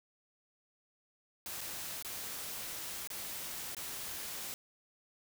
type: noise with dropouts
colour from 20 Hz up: white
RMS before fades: -42 dBFS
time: 1.46-4.54 s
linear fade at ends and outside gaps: 1 ms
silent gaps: 1.608-1.612 / 2.025-2.047 / 3.074-3.102 / 3.748-3.767 s
effects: none